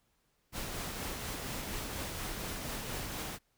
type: noise with tremolo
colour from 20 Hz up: pink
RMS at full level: -38 dBFS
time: 0.52-3.39 s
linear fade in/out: 50 ms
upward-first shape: triangle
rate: 4.2 Hz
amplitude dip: 30%
effects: pink hiss -75 dBFS RMS until 3.57 s